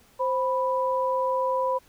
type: tone pair together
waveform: sine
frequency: 523.3 / 987.9 Hz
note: C5 / B5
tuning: 0 / 0 cents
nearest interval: major seventh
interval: 1100 cents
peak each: -25 dBFS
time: 0.19-1.79 s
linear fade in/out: 20 ms
effects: pink hiss -58 dBFS RMS until 1.88 s